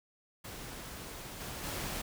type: noise with level steps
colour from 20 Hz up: pink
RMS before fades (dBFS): -45 / -42 / -38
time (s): 0.44-2.02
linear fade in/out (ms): 10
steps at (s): 1.39 / 1.63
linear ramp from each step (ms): 20
effects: none